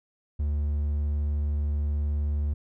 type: tone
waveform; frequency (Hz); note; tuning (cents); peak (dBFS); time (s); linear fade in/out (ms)
triangle; 73.42; D2; 0; -22; 0.39-2.54; 10
effects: none